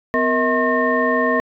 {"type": "tone cluster", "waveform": "sine", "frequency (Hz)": [252.9, 467.8, 641, 1071, 1825], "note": ["B3", "A#4", "E5", "C6", "A#6"], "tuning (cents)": [41, 6, -49, 40, -37], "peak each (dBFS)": -21, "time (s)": [0.14, 1.4], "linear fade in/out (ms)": 0, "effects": ["tanh soft clip ceiling -4 dBFS"]}